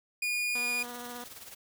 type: tone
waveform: 40% pulse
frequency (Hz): 2442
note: D#7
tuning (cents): -33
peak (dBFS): -28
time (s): 0.22-0.83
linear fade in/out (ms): 5
type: tone with vibrato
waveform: 10% pulse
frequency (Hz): 242.6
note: B3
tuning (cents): -31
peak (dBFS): -32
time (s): 0.55-1.24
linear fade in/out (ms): 2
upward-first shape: sine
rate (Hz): 15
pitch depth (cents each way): 15
type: noise with tremolo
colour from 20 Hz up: white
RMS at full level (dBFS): -45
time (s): 0.78-1.55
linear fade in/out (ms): 10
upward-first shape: sine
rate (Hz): 19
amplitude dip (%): 60
effects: none